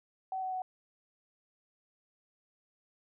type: tone with pitch steps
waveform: sine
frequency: 758 / 750 / 744 Hz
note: F#5 / F#5 / F#5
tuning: +42 / +23 / +9 cents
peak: -33 dBFS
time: 0.32-0.62 s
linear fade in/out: 2 ms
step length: 100 ms
effects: none